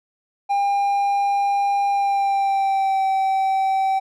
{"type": "tone with pitch glide", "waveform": "triangle", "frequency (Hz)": [802, 771.1], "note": ["G5", "G5"], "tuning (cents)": [39, -29], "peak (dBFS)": -15, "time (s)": [0.49, 4], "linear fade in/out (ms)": 20, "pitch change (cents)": -68, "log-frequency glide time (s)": [1.89, 3.05], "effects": []}